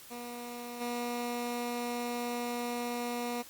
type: tone with level steps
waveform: 15% pulse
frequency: 240.7 Hz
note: B3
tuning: 44 cents flat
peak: -34 / -27 dBFS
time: 0.1-3.43 s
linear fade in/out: 20 ms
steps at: 0.8 s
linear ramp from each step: 20 ms
effects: white hiss -52 dBFS RMS until 3.49 s + Opus 48 kbps